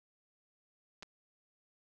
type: clicks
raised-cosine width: 0.2 ms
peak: -30 dBFS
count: 2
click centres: 1.025 / 1.03 s
effects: none